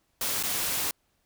white noise with dropouts, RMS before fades -29 dBFS, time 0.21-0.91 s, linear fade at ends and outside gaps 2 ms, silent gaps 0.428-0.435 s, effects pink hiss -72 dBFS RMS until 1.25 s

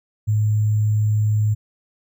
sine tone with sample-and-hold, 106.7 Hz, G#2, 47 cents sharp, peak -15 dBFS, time 0.27-1.55 s, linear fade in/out 20 ms, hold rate 7350 Hz, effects none

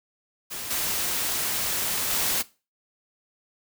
white noise with level steps, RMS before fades -34 / -27 / -25 dBFS, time 0.5-2.43 s, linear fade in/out 20 ms, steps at 0.7 / 2.1 s, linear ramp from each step 10 ms, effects noise-tail reverb RT60 0.3 s tail -19 dB re dry

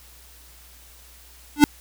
square tone with exponential growth, 293.7 Hz, D4, in tune, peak -5 dBFS, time 1.56-1.64 s, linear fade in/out 0 ms, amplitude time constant 17 ms, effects added 60 Hz sine -50 dBFS peak until 1.8 s + white hiss -50 dBFS RMS until 1.8 s

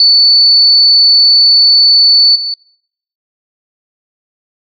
sine tone with level steps, 4481 Hz, C#8, 18 cents sharp, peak -3 / -14 dBFS, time 0-2.54 s, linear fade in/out 2 ms, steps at 2.35 s, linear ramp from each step 10 ms, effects noise-tail reverb RT60 0.7 s tail -24 dB re dry

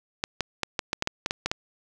clicks, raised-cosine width 0.2 ms, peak -8 dBFS, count 11, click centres 0.239 / 0.407 / 0.633 / 0.792 / 0.931 / 1.024 / 1.074 / 1.261 / 1.309 / 1.46 / 1.515 s, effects none

